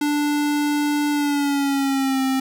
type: tone with pitch glide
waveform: square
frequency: 293.7 to 264.7 Hz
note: D4 to C4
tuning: 0 to +20 cents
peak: -19 dBFS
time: 0.01-2.4 s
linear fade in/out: 5 ms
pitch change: -180 cents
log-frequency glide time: 1.11-2.22 s
effects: none